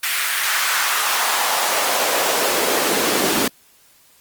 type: noise with high-pass filter sweep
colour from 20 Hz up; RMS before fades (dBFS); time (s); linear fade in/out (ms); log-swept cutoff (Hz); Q
pink; -19; 0.03-3.48; 5; 1900 to 260; 1.6
effects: white hiss -53 dBFS RMS until 4.2 s + Opus 32 kbps